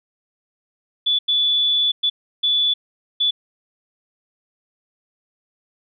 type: tone bursts at uneven times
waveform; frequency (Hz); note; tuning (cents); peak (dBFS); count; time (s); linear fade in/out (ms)
sine; 3456; A7; -32; -15; 5; 1.06-1.19 / 1.28-1.92 / 2.03-2.1 / 2.43-2.74 / 3.2-3.31; 10
effects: none